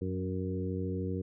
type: harmonic tone with a mistuned harmonic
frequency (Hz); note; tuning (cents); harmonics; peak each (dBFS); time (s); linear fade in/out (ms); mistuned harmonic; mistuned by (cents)
93.2; F#2; +13; 1 / 2 / 3 / 4 / 5; -35 / -37 / -39 / -40 / -40; 0.01-1.22; 10; 2; -25
effects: none